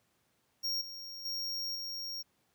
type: tone with level steps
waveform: square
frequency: 5570 Hz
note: F8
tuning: 5 cents flat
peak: -32 / -43 / -35 / -38 dBFS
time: 0.63-2.23 s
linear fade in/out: 20 ms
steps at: 0.81 / 1.25 / 1.75 s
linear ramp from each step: 5 ms
effects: pink hiss -74 dBFS RMS until 2.54 s + high-pass 100 Hz 12 dB/octave